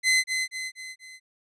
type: tone with echo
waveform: sawtooth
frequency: 2045 Hz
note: C7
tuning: 40 cents flat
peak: -15 dBFS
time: 0.03-0.24 s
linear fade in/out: 50 ms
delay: 240 ms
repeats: 4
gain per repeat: -6 dB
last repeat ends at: 1.2 s
effects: resampled to 22050 Hz